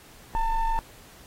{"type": "ring-modulated tone", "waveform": "triangle", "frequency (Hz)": 440, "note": "A4", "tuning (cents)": 0, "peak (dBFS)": -17, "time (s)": [0.35, 0.79], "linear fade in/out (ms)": 0, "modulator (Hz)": 463, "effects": ["pink hiss -51 dBFS RMS until 1.26 s", "AAC 48 kbps"]}